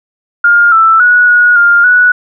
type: tone with pitch steps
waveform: sine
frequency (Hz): 1412 / 1326 / 1463 / 1452 / 1404 / 1472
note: F6 / E6 / F#6 / F#6 / F6 / F#6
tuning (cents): +19 / +10 / -20 / -33 / +9 / -9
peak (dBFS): -3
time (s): 0.44-2.12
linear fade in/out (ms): 5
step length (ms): 280
effects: none